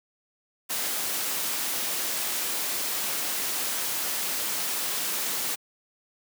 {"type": "noise", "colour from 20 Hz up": "white", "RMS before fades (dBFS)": -29, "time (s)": [0.69, 5.56], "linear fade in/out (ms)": 20, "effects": ["high-pass 200 Hz 12 dB/octave"]}